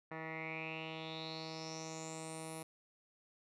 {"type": "tone with low-pass filter sweep", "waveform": "10% pulse", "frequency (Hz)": 160, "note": "D#3", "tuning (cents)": 49, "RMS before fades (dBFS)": -45, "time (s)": [0.11, 2.63], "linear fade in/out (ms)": 5, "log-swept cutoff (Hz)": [1700, 11000], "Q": 7.4, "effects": []}